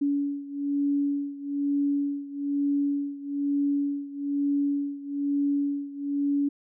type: beating tone pair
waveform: sine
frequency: 283.6 / 284.7 Hz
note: C#4 / C#4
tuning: +40 / +46 cents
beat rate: 1.1 Hz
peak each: -26 / -29 dBFS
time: 0.01-6.49 s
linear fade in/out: 10 ms
effects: none